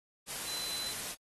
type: tone in noise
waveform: sine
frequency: 4028 Hz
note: B7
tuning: 33 cents sharp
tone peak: -38 dBFS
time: 0.45-0.94 s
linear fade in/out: 50 ms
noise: white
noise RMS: -39 dBFS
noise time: 0.26-1.16 s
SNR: -2 dB
effects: AAC 32 kbps